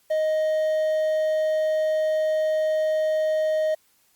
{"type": "tone with quantisation", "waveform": "triangle", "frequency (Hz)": 624, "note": "D#5", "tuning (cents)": 5, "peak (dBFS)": -18, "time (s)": [0.1, 3.75], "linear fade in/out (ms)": 10, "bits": 8, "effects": ["white hiss -63 dBFS RMS until 4.15 s", "Opus 48 kbps"]}